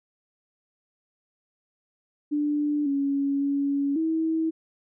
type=tone with pitch steps; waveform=sine; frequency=294.8 / 279 / 281 / 322 Hz; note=D4 / C#4 / C#4 / E4; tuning=+7 / +11 / +24 / -41 cents; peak=-22 dBFS; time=2.31-4.51 s; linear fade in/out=20 ms; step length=550 ms; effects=none